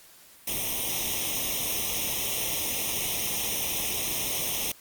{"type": "noise with comb filter", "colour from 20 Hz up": "white", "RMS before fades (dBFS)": -29, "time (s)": [0.47, 4.72], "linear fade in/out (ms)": 5, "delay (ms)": 0.33, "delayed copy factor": 0.95, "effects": ["white hiss -53 dBFS RMS until 4.8 s", "Opus 48 kbps"]}